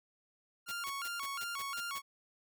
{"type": "tone with vibrato", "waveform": "sawtooth", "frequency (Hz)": 1244.5, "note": "D#6", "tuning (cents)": 0, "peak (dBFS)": -34, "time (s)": [0.66, 2.02], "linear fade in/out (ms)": 50, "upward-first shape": "square", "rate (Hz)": 2.8, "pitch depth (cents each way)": 200}
{"type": "noise bursts", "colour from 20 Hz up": "white", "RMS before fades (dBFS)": -45, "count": 8, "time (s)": [0.68, 1.988], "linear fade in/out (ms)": 10, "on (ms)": 41, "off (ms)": 140}
{"effects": []}